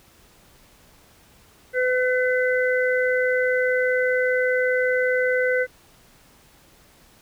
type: harmonic tone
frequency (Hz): 505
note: B4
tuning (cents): +39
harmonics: 1 / 3 / 4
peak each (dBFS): -20 / -24 / -27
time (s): 1.73-5.67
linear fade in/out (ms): 50
effects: pink hiss -54 dBFS RMS until 7.21 s